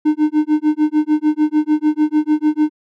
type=tone with tremolo; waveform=triangle; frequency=304.4 Hz; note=D#4; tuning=38 cents flat; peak=-7 dBFS; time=0.05-2.7 s; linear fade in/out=10 ms; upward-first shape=sine; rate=6.7 Hz; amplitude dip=100%; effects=none